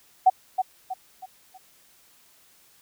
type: tone with echo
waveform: sine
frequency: 751 Hz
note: F#5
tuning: 26 cents sharp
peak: -11 dBFS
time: 0.26-0.3 s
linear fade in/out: 10 ms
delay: 320 ms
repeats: 4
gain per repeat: -8 dB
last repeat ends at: 1.58 s
effects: white hiss -58 dBFS RMS until 2.81 s